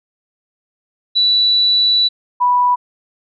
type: tone pair in turn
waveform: sine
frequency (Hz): 3951 / 984.3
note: B7 / B5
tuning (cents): 0 / -6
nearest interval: 2 octaves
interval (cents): 2406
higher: first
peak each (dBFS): -10 / -10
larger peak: neither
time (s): 1.15-2.09 / 2.4-2.76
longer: first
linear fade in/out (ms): 20
effects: none